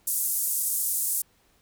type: band-pass noise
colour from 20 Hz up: pink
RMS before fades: -27 dBFS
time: 0.07-1.22 s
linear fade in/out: 5 ms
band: 8600 to 15000 Hz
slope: 24 dB/octave
effects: pink hiss -64 dBFS RMS until 1.61 s